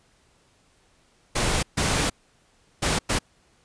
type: noise bursts at uneven times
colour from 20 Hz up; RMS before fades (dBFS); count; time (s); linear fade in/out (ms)
pink; -23; 4; 1.35-1.63 / 1.77-2.1 / 2.82-2.99 / 3.09-3.19; 10
effects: pink hiss -62 dBFS RMS until 3.64 s + resampled to 22050 Hz